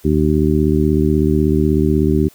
harmonic tone, 76.3 Hz, D#2, 33 cents flat, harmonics 1 / 2 / 3 / 4 / 5, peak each -18 / -18 / -18 / -18 / -18 dBFS, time 0.04-2.29 s, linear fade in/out 20 ms, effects white hiss -48 dBFS RMS until 2.34 s

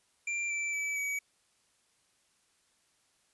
square tone with pitch steps, 2367 / 2334 / 2302 / 2271 Hz, D7 / D7 / D7 / C#7, +13 / -11 / -35 / +41 cents, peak -32 dBFS, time 0.27-1.19 s, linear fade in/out 5 ms, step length 230 ms, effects white hiss -71 dBFS RMS until 3.33 s + resampled to 24000 Hz

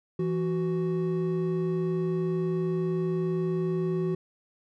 triangle tone pair together, 166.69 / 371.3 Hz, E3 / F#4, +20 / +6 cents, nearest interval octave + major second, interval 1386 cents, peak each -26 dBFS, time 0.19-4.15 s, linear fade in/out 5 ms, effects none

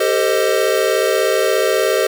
square chord, A half-diminished seventh, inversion third, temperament equal with one note detuned, 392 / 448.7 / 523.3 / 622.3 Hz, G4 / A4 / C5 / Eb5, 0 / +34 / 0 / 0 cents, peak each -20 dBFS, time 0-2.07 s, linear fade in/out 5 ms, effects none

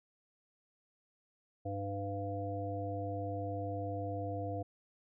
harmonic tone with a mistuned harmonic, 100 Hz, G2, 35 cents sharp, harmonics 1 / 3 / 5 / 7, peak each -39 / -43 / -42 / -41 dBFS, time 1.65-4.63 s, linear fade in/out 10 ms, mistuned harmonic 7, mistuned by -21 cents, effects none

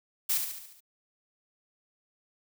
blue noise with echo, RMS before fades -27 dBFS, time 0.29-0.38 s, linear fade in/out 10 ms, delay 71 ms, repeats 6, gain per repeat -5 dB, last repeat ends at 0.806 s, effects none

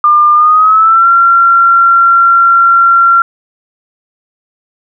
sine tone with pitch glide, 1200 to 1370.5 Hz, D6 to F6, +37 to -33 cents, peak -3 dBFS, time 0.04-3.22 s, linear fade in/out 2 ms, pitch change +230 cents, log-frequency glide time 0.34-1.08 s, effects none

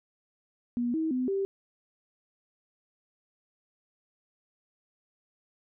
sine tone with pitch steps, 241 / 319.3 / 254 / 391.3 Hz, B3 / D#4 / B3 / G4, -42 / +45 / +49 / -3 cents, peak -26 dBFS, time 0.77-1.45 s, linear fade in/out 0 ms, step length 170 ms, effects none

